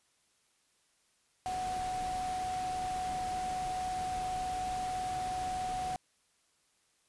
sine tone in noise, 740 Hz, F#5, in tune, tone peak -33 dBFS, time 1.46-5.96 s, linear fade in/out 0 ms, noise pink, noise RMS -44 dBFS, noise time 1.46-5.96 s, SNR +8 dB, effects white hiss -72 dBFS RMS until 7.08 s + resampled to 24000 Hz

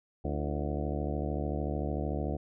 harmonic tone with a mistuned harmonic, 73.42 Hz, D2, in tune, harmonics 1 / 2 / 3 / 4 / 5 / 6 / 7 / 8 / 9 / 10, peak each -34 / -37 / -39 / -40 / -41 / -42 / -42 / -43 / -44 / -44 dBFS, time 0.24-2.37 s, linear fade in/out 10 ms, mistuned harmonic 5, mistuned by -110 cents, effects none

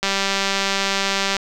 click train, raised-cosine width 0.2 ms, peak -3 dBFS, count 263, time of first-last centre 0.03-1.367 s, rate 196 Hz, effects none

